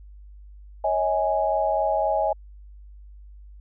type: chord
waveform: sine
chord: C# suspended second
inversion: none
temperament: equal with one note detuned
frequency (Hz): 554.4 / 638.3 / 830.6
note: C#5 / D#5 / G#5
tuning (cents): 0 / +44 / 0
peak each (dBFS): -27 / -23 / -24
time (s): 0.84-2.33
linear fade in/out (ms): 5
effects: added 50 Hz sine -42 dBFS peak until 3.6 s